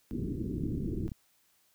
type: low-pass noise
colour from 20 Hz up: white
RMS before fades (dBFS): -35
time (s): 0.11-1.08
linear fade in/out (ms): 0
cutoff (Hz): 360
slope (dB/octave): 48
type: click train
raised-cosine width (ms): 5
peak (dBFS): -27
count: 20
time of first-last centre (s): 0.58-1.118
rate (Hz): 35.3
effects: white hiss -69 dBFS RMS until 1.74 s